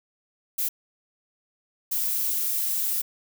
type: noise bursts at uneven times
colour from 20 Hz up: violet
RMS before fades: -26 dBFS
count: 2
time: 0.58-0.69 / 1.91-3.02 s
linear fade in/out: 10 ms
effects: none